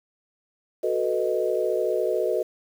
sine chord, B dominant seventh, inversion second, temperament equal, 370 / 440 / 493.9 / 622.3 Hz, F#4 / A4 / B4 / D#5, 0 / 0 / 0 / 0 cents, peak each -27 dBFS, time 0.83-2.43 s, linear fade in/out 10 ms, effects 8-bit

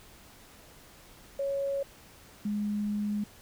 sine tone pair in turn, 554.4 / 207.7 Hz, C#5 / G#3, 0 / 0 cents, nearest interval octave + perfect fourth, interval 1700 cents, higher first, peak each -28 dBFS, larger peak neither, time 1.39-1.83 / 2.45-3.24 s, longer second, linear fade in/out 5 ms, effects pink hiss -54 dBFS RMS until 3.41 s

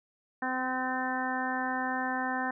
harmonic tone, 257 Hz, C4, 31 cents flat, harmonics 1 / 2 / 3 / 4 / 5 / 6 / 7, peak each -35 / -42 / -34 / -37 / -43 / -37 / -36 dBFS, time 0.42-2.51 s, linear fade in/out 5 ms, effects none

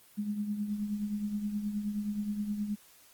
sine tone with tremolo, 207.7 Hz, G#3, in tune, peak -28 dBFS, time 0.17-2.76 s, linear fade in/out 20 ms, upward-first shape triangle, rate 9.5 Hz, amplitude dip 65%, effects white hiss -59 dBFS RMS until 3.13 s + Opus 24 kbps

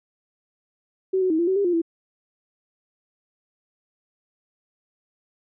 sine tone with pitch steps, 378.6 / 371.1 / 318.1 / 342.1 / 378.5 / 401.6 / 351.8 / 332.4 Hz, F#4 / F#4 / D#4 / F4 / F#4 / G4 / F4 / E4, +40 / +5 / +38 / -36 / +39 / +42 / +13 / +15 cents, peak -18 dBFS, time 1.13-1.818 s, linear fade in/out 10 ms, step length 86 ms, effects none

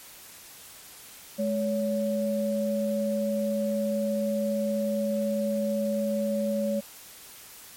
sine tone pair together, 210.9 / 563 Hz, G#3 / C#5, +27 / +27 cents, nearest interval octave + perfect fourth, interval 1700 cents, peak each -27 dBFS, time 1.38-6.81 s, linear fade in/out 20 ms, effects white hiss -47 dBFS RMS until 7.76 s + MP3 64 kbps

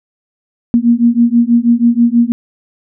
sine beating tone pair, 233.1 / 239.3 Hz, A#3 / A#3, 0 / +46 cents, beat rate 6.2 Hz, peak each -10 dBFS, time 0.74-2.32 s, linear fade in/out 0 ms, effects none

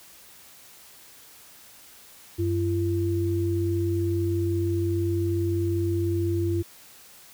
sine tone pair together, 95.37 / 340.3 Hz, G2 / F4, -47 / -45 cents, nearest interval octave + minor seventh, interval 2202 cents, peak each -25 / -25 dBFS, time 2.38-6.63 s, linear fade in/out 20 ms, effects white hiss -50 dBFS RMS until 7.33 s

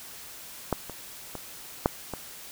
clicks, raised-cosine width 1 ms, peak -10 / -23 / -21 / -6 / -18 dBFS, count 5, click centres 0.727 / 0.897 / 1.353 / 1.859 / 2.137 s, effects white hiss -44 dBFS RMS until 2.51 s

